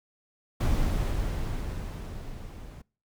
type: noise with level ramp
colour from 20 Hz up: brown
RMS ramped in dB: -24 to -43 dBFS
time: 0.6-2.82 s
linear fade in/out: 10 ms
effects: noise-tail reverb RT60 0.4 s tail -25 dB re dry